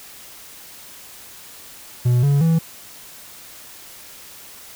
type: tone with pitch steps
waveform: triangle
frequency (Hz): 122.7 / 141.76 / 163.78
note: B2 / C#3 / E3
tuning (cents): -11 / +39 / -11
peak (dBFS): -11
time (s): 2.05-2.59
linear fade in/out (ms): 10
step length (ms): 180
effects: white hiss -41 dBFS RMS until 4.75 s